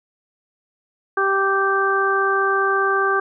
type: harmonic tone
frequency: 390.7 Hz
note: G4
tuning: 6 cents flat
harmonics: 1 / 2 / 3 / 4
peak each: -21 / -26 / -20 / -21 dBFS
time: 1.17-3.2 s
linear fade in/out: 5 ms
effects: none